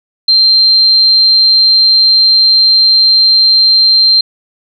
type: tone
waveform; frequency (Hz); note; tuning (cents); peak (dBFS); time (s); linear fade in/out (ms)
sine; 4154; C8; -13; -4; 0.28-4.21; 5
effects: none